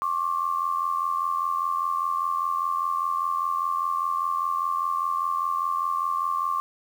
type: tone pair together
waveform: sine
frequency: 1077 / 1162 Hz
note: C6 / D6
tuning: +50 / -19 cents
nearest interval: minor second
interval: 131 cents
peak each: -26 dBFS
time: 0.02-6.6 s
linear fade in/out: 0 ms
effects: 8-bit